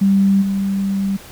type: tone with level steps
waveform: sine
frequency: 196 Hz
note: G3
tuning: in tune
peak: -10 / -16 dBFS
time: 0.01-1.17 s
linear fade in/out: 10 ms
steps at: 0.41 s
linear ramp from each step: 20 ms
effects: pink hiss -39 dBFS RMS until 1.31 s